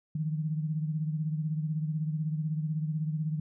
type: beating tone pair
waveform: sine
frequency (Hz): 153.9 / 169.9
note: D#3 / F3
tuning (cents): -19 / -47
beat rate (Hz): 16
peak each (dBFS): -29 / -37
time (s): 0.15-3.4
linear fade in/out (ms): 5
effects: none